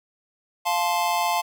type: chord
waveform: square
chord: F major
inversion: none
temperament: just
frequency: 698.5 / 873.1 / 1047.7 Hz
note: F5 / A5 / C6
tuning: 0 / -14 / +2 cents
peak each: -26 / -25 / -28 dBFS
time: 0.65-1.42 s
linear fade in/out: 20 ms
effects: none

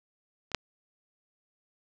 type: clicks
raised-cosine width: 0.2 ms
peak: -26 / -7 dBFS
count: 2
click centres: 0.517 / 0.547 s
effects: low-pass 7000 Hz 12 dB/octave

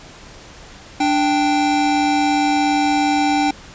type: tone pair together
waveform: square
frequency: 293.7 / 784 Hz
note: D4 / G5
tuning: 0 / 0 cents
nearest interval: octave + perfect fourth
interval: 1700 cents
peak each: -18 dBFS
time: 1-3.51 s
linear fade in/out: 5 ms
effects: pink hiss -40 dBFS RMS until 3.74 s + resampled to 16000 Hz

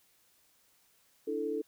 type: chord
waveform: sine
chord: D suspended second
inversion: none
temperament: equal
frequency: 293.7 / 329.6 / 440 Hz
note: D4 / E4 / A4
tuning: 0 / 0 / 0 cents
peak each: -38 / -38 / -33 dBFS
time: 1.27-1.62 s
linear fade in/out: 10 ms
effects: white hiss -68 dBFS RMS until 1.67 s

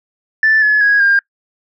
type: tone with pitch steps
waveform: sine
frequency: 1760 / 1706.9 / 1655.5 / 1605.6 Hz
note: A6 / G#6 / G#6 / G6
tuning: 0 / +47 / -6 / +41 cents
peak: -7 dBFS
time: 0.43-1.19 s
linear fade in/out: 2 ms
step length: 190 ms
effects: noise-tail reverb RT60 0.1 s tail -25 dB re dry + tanh soft clip ceiling -4 dBFS

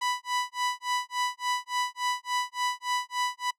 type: tone with tremolo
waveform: sawtooth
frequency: 990 Hz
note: B5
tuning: 4 cents sharp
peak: -21 dBFS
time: 0.01-3.51 s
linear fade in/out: 10 ms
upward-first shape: sine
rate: 3.5 Hz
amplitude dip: 100%
effects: noise-tail reverb RT60 0.1 s tail -24 dB re dry + low-pass 9000 Hz 12 dB/octave

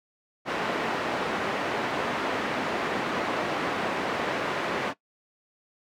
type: band-pass noise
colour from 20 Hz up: pink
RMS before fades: -29 dBFS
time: 0.45-4.94 s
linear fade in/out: 50 ms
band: 280 to 2200 Hz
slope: 12 dB/octave
effects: noise-tail reverb RT60 0.1 s tail -18 dB re dry

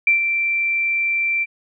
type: tone with ADSR envelope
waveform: sine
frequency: 2349 Hz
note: D7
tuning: in tune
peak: -10 dBFS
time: 0.07-1.46 s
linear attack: 3 ms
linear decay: 120 ms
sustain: -7 dB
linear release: 36 ms
effects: none

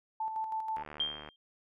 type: tone with tremolo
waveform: sine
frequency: 880 Hz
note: A5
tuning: in tune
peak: -31 dBFS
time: 0.2-0.83 s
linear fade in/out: 5 ms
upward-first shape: square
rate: 6.2 Hz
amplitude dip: 45%
type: click train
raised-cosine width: 0.5 ms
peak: -30 dBFS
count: 40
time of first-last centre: 0.77-1.288 s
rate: 75.3 Hz
type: tone with exponential decay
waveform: sine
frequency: 3188 Hz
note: G7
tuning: 28 cents sharp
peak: -26 dBFS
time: 1-1.36 s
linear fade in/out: 2 ms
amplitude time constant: 77 ms
effects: none

